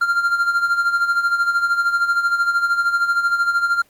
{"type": "tone with tremolo", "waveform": "triangle", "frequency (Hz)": 1391, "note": "F6", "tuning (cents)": -7, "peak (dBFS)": -11, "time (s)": [0.01, 3.82], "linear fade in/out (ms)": 5, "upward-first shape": "sine", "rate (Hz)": 13, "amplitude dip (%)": 65, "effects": ["pink hiss -56 dBFS RMS until 3.89 s", "Opus 24 kbps"]}